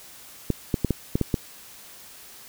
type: clicks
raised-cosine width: 3 ms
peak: -8 dBFS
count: 7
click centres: 0.503 / 0.742 / 0.847 / 0.907 / 1.155 / 1.213 / 1.342 s
effects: white hiss -46 dBFS RMS until 2.48 s